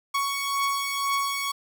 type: beating tone pair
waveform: sawtooth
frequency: 1112 / 1114 Hz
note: C#6 / C#6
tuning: +5 / +8 cents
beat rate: 2 Hz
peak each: -27 / -22 dBFS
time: 0.14-1.52 s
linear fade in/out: 10 ms
effects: none